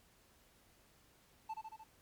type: tone with echo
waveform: triangle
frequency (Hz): 880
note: A5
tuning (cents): 0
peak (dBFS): -37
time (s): 1.49-1.54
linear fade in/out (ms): 10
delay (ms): 75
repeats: 4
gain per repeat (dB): -3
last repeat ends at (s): 1.84
effects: pink hiss -68 dBFS RMS until 2.01 s + MP3 96 kbps